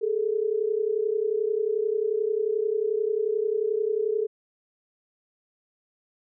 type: tone pair together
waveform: sine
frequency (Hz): 413.4 / 444.7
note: G#4 / A4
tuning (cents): -8 / +18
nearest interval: minor second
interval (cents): 126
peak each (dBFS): -26 / -25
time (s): 0.01-4.27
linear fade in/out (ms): 20
effects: none